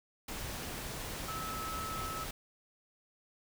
sine tone in noise, 1300 Hz, E6, 24 cents flat, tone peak -39 dBFS, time 1.28-2.24 s, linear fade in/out 5 ms, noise pink, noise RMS -41 dBFS, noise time 0.28-2.31 s, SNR -1 dB, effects none

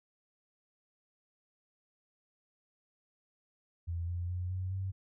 sine tone with pitch steps, 85 / 87.49 / 90.05 / 92.69 / 95.41 Hz, F2 / F2 / F#2 / F#2 / G2, -46 / +4 / -46 / +4 / -46 cents, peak -33 dBFS, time 3.87-4.92 s, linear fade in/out 20 ms, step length 210 ms, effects none

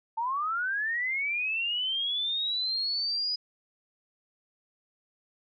sine linear sweep, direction up, 880 to 4978 Hz, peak -27 dBFS, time 0.17-3.36 s, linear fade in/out 10 ms, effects none

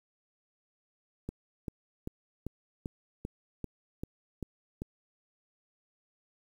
click train, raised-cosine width 3 ms, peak -23 dBFS, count 10, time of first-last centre 1.29-4.819 s, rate 2.55 Hz, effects 9-bit

